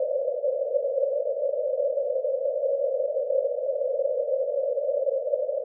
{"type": "band-pass noise", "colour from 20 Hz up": "white", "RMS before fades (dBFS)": -26, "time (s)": [0, 5.64], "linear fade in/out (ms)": 5, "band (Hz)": [510, 580], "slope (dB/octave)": 96, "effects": []}